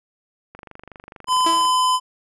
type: click train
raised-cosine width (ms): 0.5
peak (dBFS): -24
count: 28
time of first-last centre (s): 0.55-1.652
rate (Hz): 24.5
type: tone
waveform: square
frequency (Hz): 1015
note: B5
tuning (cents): +47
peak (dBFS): -16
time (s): 1.27-2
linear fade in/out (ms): 50
type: tone with exponential decay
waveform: sawtooth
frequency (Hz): 329.6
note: E4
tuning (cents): 0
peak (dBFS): -17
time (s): 1.46-1.82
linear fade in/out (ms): 5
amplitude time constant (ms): 77
effects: resampled to 24000 Hz